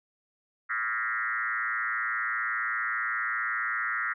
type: tone with frequency modulation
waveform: sine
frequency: 1619 Hz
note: G#6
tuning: 45 cents flat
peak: -27 dBFS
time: 0.69-4.14 s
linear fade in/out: 20 ms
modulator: 115 Hz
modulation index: 3.2
effects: none